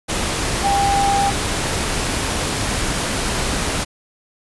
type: tone in noise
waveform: sine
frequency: 798 Hz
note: G5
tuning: 31 cents sharp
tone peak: -15 dBFS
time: 0.63-1.31 s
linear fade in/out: 20 ms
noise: pink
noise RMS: -21 dBFS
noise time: 0.08-3.85 s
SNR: +3 dB
effects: resampled to 24000 Hz

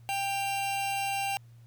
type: tone pair together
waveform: 45% pulse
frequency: 790 / 2762 Hz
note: G5 / F7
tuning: +13 / -20 cents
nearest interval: octave + minor seventh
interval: 2167 cents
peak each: -30 / -35 dBFS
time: 0.09-1.37 s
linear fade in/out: 0 ms
effects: added 117 Hz sine -50 dBFS peak until 1.66 s + pink hiss -68 dBFS RMS until 1.66 s

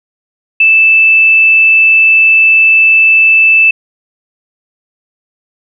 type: tone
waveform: sine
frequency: 2637 Hz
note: E7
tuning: in tune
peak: -3 dBFS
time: 0.6-3.71 s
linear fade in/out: 5 ms
effects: none

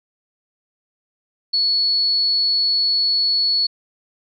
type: tone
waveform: sine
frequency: 4400 Hz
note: C#8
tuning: 14 cents flat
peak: -15 dBFS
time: 1.53-3.67 s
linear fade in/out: 10 ms
effects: none

